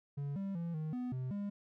triangle tone with pitch steps, 141.9 / 196 / 169.2 / 155.9 / 248.8 / 128.4 / 202.5 Hz, C#3 / G3 / E3 / D#3 / B3 / C3 / G#3, +41 / 0 / +45 / +4 / +13 / -32 / -43 cents, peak -34 dBFS, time 0.17-1.5 s, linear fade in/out 10 ms, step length 190 ms, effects none

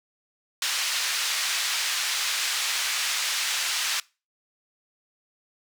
white band-pass noise, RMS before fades -27 dBFS, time 0.62-4 s, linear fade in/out 2 ms, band 1400 to 5600 Hz, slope 12 dB/octave, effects noise-tail reverb RT60 0.3 s tail -23 dB re dry

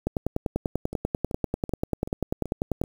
two click trains, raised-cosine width 2 ms, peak -20 / -11 dBFS, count 6 / 29, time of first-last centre 0.93-2.838 / 0.07-2.815 s, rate 2.62 / 10.2 Hz, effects 7-bit

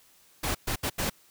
pink noise bursts at uneven times, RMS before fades -29 dBFS, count 4, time 0.43-0.55 / 0.67-0.76 / 0.83-0.9 / 0.98-1.1 s, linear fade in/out 10 ms, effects white hiss -60 dBFS RMS until 1.3 s

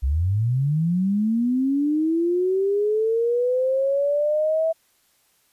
sine linear sweep, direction up, 61 to 655 Hz, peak -18 dBFS, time 0.02-4.73 s, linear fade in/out 20 ms, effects white hiss -63 dBFS RMS until 5.52 s + resampled to 32000 Hz

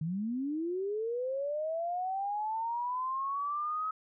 sine linear sweep, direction up, 150.2 to 1282 Hz, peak -31 dBFS, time 0.01-3.91 s, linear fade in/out 5 ms, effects none

